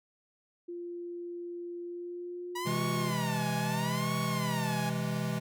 sine tone with pitch glide, 347.6 to 356.5 Hz, F4 to F4, -8 to +36 cents, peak -37 dBFS, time 0.68-3.11 s, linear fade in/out 10 ms, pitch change +44 cents, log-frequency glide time 1.82-2.66 s
sawtooth tone with vibrato, 962 Hz, B5, 46 cents flat, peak -31 dBFS, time 2.55-4.9 s, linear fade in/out 10 ms, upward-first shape sine, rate 0.76 Hz, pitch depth 250 cents each way
square chord, C augmented, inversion none, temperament equal with one note detuned, 129.38 / 164.81 / 207.7 Hz, C3 / E3 / G#3, -19 / 0 / 0 cents, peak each -36 / -35 / -36 dBFS, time 2.65-5.4 s, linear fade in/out 20 ms
effects none

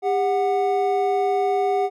triangle tone pair together, 400.3 / 738 Hz, G4 / F#5, +36 / -5 cents, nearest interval major seventh, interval 1059 cents, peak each -19 dBFS, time 0.02-1.9 s, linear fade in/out 50 ms, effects none

